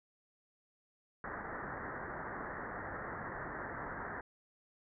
white low-pass noise, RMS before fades -43 dBFS, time 1.24-4.21 s, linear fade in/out 2 ms, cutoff 1900 Hz, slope 96 dB/octave, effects none

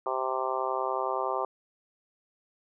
harmonic tone, 130.6 Hz, C3, 3 cents flat, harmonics 3 / 4 / 5 / 6 / 7 / 8 / 9, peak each -35 / -35 / -35 / -35 / -35 / -35 / -35 dBFS, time 0.06-1.45 s, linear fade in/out 2 ms, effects none

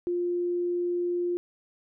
sine tone, 351.4 Hz, F4, 11 cents sharp, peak -25 dBFS, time 0.07-1.37 s, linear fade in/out 0 ms, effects none

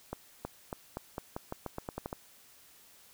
accelerating click train, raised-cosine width 1 ms, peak -22 dBFS, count 13, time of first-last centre 0.13-2.129 s, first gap 320 ms, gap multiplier 0.87, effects white hiss -59 dBFS RMS until 3.13 s

